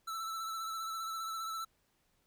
square tone with vibrato, 1323 Hz, E6, 6 cents sharp, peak -38 dBFS, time 0.07-1.65 s, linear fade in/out 10 ms, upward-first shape sine, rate 15 Hz, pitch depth 29 cents each way, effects pink hiss -75 dBFS RMS until 2.26 s

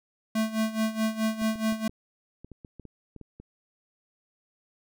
square tone with tremolo, 220 Hz, A3, in tune, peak -23 dBFS, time 0.35-1.88 s, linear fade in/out 5 ms, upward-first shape sine, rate 4.7 Hz, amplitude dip 80%
clicks, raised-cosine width 3 ms, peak -31 dBFS, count 12, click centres 1.417 / 1.557 / 1.724 / 1.895 / 2.446 / 2.517 / 2.648 / 2.797 / 2.853 / 3.163 / 3.213 / 3.4 s
effects none

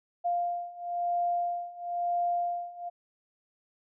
sine beating tone pair, 698.5 / 699.5 Hz, F5 / F5, 0 / +3 cents, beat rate 1 Hz, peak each -32 / -30 dBFS, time 0.24-2.9 s, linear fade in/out 20 ms, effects none

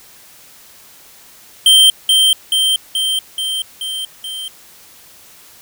square tone with echo, 3136 Hz, G7, in tune, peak -6 dBFS, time 1.66-1.9 s, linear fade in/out 2 ms, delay 430 ms, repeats 6, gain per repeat -3 dB, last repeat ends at 4.48 s, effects white hiss -43 dBFS RMS until 5.61 s

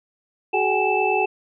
sine tone cluster, 376.3 / 423.6 / 762 / 832 / 2640 Hz, F#4 / G#4 / G5 / G#5 / E7, +29 / +34 / -49 / +3 / +2 cents, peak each -24 dBFS, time 0.53-1.26 s, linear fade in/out 10 ms, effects none

